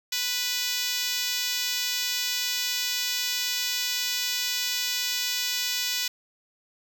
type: tone with high-pass filter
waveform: 5% pulse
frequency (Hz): 493.9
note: B4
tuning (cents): 0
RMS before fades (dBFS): -28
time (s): 0.12-6.08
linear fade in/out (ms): 5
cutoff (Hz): 2600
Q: 0.74
effects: none